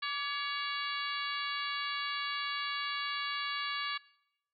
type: harmonic tone with a mistuned harmonic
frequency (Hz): 563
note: C#5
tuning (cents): +27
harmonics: 2 / 3 / 4 / 5 / 6 / 7 / 8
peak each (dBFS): -38 / -40 / -41 / -42 / -43 / -43 / -44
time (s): 0.02-3.98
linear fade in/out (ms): 10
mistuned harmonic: 2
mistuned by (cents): +54
effects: noise-tail reverb RT60 0.8 s tail -22 dB re dry